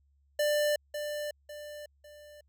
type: tone with echo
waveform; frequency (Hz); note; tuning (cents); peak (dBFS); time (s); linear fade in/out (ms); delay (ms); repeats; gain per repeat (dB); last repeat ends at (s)
square; 593; D5; +17; -26; 0.39-0.76; 5; 550; 3; -8; 2.41
effects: added 70 Hz sine -65 dBFS peak until 2.48 s